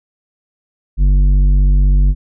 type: tone with tanh clipping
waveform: triangle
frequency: 48 Hz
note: G1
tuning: 36 cents flat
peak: -9 dBFS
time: 0.97-2.15 s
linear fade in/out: 50 ms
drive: 13 dB
effects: none